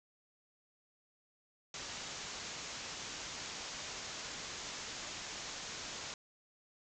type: low-pass noise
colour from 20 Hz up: white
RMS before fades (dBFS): -45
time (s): 1.74-6.14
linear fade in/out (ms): 2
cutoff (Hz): 7300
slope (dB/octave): 96
effects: none